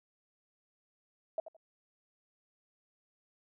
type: tone with echo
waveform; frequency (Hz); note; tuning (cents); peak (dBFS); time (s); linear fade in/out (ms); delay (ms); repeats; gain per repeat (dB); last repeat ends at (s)
sine; 646; E5; -35; -30; 1.38-1.4; 2; 83; 2; -13; 1.566
effects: none